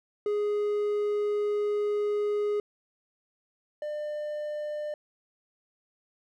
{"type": "tone pair in turn", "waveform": "triangle", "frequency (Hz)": [415.3, 598.8], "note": ["G#4", "D5"], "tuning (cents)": [0, 33], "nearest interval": "tritone", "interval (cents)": 633, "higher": "second", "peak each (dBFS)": [-23, -29], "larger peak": "first", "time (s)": [[0.26, 2.6], [3.82, 4.94]], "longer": "first", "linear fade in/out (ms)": 2, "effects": []}